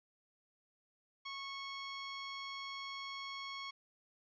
15% pulse tone, 1100 Hz, C#6, 14 cents flat, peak -36 dBFS, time 1.25-3.71 s, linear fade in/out 10 ms, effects resampled to 16000 Hz

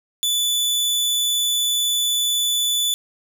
sawtooth tone, 3478 Hz, A7, 21 cents flat, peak -15 dBFS, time 0.23-2.94 s, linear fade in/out 0 ms, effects none

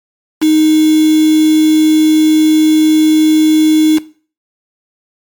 sine tone with quantisation, 311.1 Hz, D#4, in tune, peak -6 dBFS, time 0.41-3.99 s, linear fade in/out 20 ms, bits 3, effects noise-tail reverb RT60 0.4 s tail -18 dB re dry + MP3 96 kbps

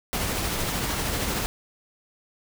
pink noise with tremolo, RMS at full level -26 dBFS, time 0.13-1.46 s, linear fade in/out 0 ms, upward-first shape triangle, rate 13 Hz, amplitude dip 30%, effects none

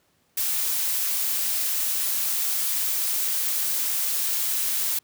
blue noise, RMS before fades -25 dBFS, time 0.37-4.99 s, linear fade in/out 5 ms, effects pink hiss -66 dBFS RMS until 5.03 s + high-pass 80 Hz 12 dB/octave

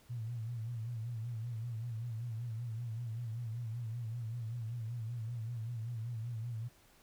sine tone with vibrato, 115.7 Hz, A#2, 13 cents flat, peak -37 dBFS, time 0.09-6.69 s, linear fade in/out 20 ms, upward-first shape sine, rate 5.2 Hz, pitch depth 92 cents each way, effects pink hiss -65 dBFS RMS until 7.02 s

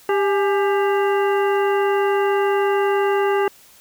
harmonic tone with a mistuned harmonic, 397.1 Hz, G4, 22 cents sharp, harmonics 1 / 2 / 3 / 4 / 5 / 7, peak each -17 / -23 / -27 / -29 / -31 / -34 dBFS, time 0.09-3.48 s, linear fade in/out 2 ms, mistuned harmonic 2, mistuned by +81 cents, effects white hiss -49 dBFS RMS until 3.8 s

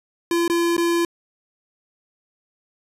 square tone with dropouts, 340.9 Hz, F4, 42 cents flat, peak -18 dBFS, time 0.31-1.05 s, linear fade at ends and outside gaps 2 ms, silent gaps 0.479-0.498 / 0.767-0.779 s, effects resampled to 32000 Hz

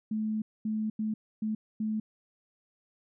sine tone bursts at uneven times, 216.5 Hz, A3, 28 cents flat, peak -28 dBFS, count 5, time 0.11-0.42 / 0.65-0.9 / 0.99-1.14 / 1.42-1.55 / 1.8-2 s, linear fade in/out 5 ms, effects none

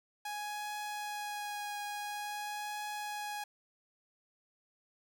sawtooth tone with vibrato, 830.6 Hz, G#5, in tune, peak -34 dBFS, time 0.25-3.44 s, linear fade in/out 5 ms, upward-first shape triangle, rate 0.48 Hz, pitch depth 15 cents each way, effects none

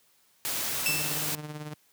white noise, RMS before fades -31 dBFS, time 0.45-1.35 s, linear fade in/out 0 ms
sawtooth tone with exponential decay, 2656 Hz, E7, 12 cents sharp, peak -20 dBFS, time 0.86-1.42 s, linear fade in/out 1 ms, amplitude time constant 120 ms
sawtooth tone with tremolo, 150.7 Hz, D3, 45 cents sharp, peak -30 dBFS, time 0.88-1.74 s, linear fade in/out 5 ms, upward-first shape triangle, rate 18 Hz, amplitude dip 65%
effects white hiss -65 dBFS RMS until 1.92 s + high-pass 80 Hz 12 dB/octave

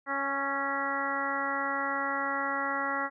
harmonic tone with a mistuned harmonic, 277.2 Hz, C#4, in tune, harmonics 1 / 2 / 3 / 4 / 5 / 6 / 7, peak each -39 / -38 / -36 / -35 / -34 / -38 / -35 dBFS, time 0.06-3.1 s, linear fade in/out 50 ms, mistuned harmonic 5, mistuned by -16 cents, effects none

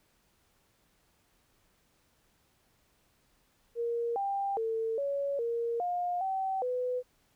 sine tone with pitch steps, 469.1 / 793 / 449.5 / 561 / 466.9 / 710 / 767 / 499.6 Hz, A#4 / G5 / A4 / C#5 / A#4 / F5 / G5 / B4, +11 / +20 / +37 / +21 / +3 / +28 / -38 / +20 cents, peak -29 dBFS, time 3.75-7.03 s, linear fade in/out 50 ms, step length 410 ms, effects pink hiss -70 dBFS RMS until 7.35 s

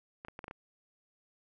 clicks, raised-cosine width 0.5 ms, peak -28 dBFS, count 6, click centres 0.249 / 0.284 / 0.391 / 0.442 / 0.481 / 0.511 s, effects none

